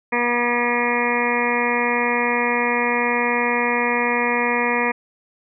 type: harmonic tone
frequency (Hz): 240.7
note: B3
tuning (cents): -44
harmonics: 1 / 2 / 3 / 4 / 5 / 7 / 8 / 9 / 10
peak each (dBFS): -26 / -24 / -30 / -24 / -29 / -30 / -25 / -26 / -27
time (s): 0.12-4.92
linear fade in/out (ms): 10
effects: none